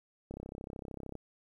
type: click train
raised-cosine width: 2 ms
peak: -29 dBFS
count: 29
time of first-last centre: 0.31-1.153 s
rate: 33.2 Hz
effects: 11-bit